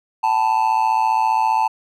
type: tone with amplitude modulation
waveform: triangle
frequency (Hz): 880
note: A5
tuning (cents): 0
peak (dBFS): -9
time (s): 0.23-1.68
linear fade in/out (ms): 10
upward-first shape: sine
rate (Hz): 115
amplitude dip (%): 85
effects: none